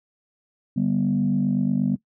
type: chord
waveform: sine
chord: G major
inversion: second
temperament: equal with one note detuned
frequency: 146.83 / 196 / 244.2 Hz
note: D3 / G3 / B3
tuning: 0 / 0 / -19 cents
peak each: -25 / -22 / -22 dBFS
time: 0.76-1.96 s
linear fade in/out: 10 ms
effects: noise-tail reverb RT60 0.1 s tail -19 dB re dry + tanh soft clip ceiling -12 dBFS